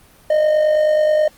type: tone with amplitude modulation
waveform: triangle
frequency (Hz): 613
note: D#5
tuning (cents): -26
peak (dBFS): -8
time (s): 0.3-1.28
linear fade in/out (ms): 5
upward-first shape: sine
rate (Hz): 49.4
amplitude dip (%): 45
effects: pink hiss -49 dBFS RMS until 1.37 s + Opus 24 kbps